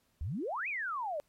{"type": "exponential two-way sweep", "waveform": "sine", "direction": "up then down", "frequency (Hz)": [65, 2598, 562], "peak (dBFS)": -33, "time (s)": [0.21, 1.2], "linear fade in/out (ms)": 0, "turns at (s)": 0.68, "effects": ["pink hiss -73 dBFS RMS until 1.28 s", "MP3 64 kbps"]}